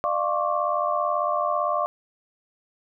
sine tone cluster, 600 / 695 / 1080 / 1158 Hz, D5 / F5 / C#6 / D6, +37 / -9 / -45 / -25 cents, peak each -27 dBFS, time 0.04-1.86 s, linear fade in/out 0 ms, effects none

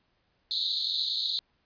white band-pass noise, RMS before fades -30 dBFS, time 0.51-1.39 s, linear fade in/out 0 ms, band 3700 to 4300 Hz, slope 96 dB/octave, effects pink hiss -72 dBFS RMS until 1.65 s + resampled to 11025 Hz

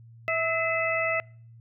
harmonic tone with a mistuned harmonic, 652 Hz, E5, 19 cents flat, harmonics 1 / 2 / 3 / 4, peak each -28 / -32 / -28 / -31 dBFS, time 0.28-1.2 s, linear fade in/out 0 ms, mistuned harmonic 3, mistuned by +62 cents, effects noise-tail reverb RT60 0.5 s tail -26 dB re dry + added 115 Hz sine -47 dBFS peak until 1.6 s

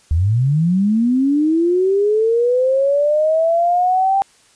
sine linear sweep, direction up, 73.42 to 791 Hz, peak -12 dBFS, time 0.11-4.22 s, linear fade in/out 0 ms, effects white hiss -52 dBFS RMS until 4.55 s + resampled to 22050 Hz

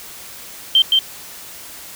sine tone with echo, 3136 Hz, G7, in tune, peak -8 dBFS, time 0.75-0.82 s, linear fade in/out 2 ms, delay 170 ms, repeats 1, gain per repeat -2 dB, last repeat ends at 0.99 s, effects white hiss -36 dBFS RMS until 1.95 s

